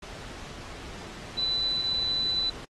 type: tone in noise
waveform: sine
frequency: 3989 Hz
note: B7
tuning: 17 cents sharp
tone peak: -24 dBFS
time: 1.38-2.5 s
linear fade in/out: 5 ms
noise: pink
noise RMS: -42 dBFS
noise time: 0.02-2.65 s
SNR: +15 dB
effects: low-pass 6000 Hz 12 dB/octave + AAC 32 kbps